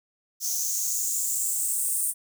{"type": "noise with high-pass filter sweep", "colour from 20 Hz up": "blue", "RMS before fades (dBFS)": -27, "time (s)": [0.4, 2.14], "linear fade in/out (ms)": 50, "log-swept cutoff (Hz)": [5900, 9100], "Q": 5.6, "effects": []}